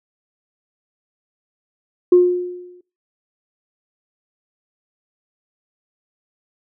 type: tone with exponential decay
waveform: sine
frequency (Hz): 357.6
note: F4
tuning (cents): +41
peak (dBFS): -4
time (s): 2.12-2.81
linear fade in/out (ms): 5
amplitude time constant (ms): 150
effects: noise-tail reverb RT60 0.3 s tail -22 dB re dry + tanh soft clip ceiling -2 dBFS